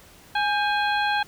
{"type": "harmonic tone with a mistuned harmonic", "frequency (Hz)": 830.6, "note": "G#5", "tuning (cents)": 0, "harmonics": [1, 2, 3, 4, 5], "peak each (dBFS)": [-23, -25, -32, -32, -35], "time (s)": [0.35, 1.23], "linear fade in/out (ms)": 5, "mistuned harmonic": 2, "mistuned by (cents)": -78, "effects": ["pink hiss -50 dBFS RMS until 1.27 s"]}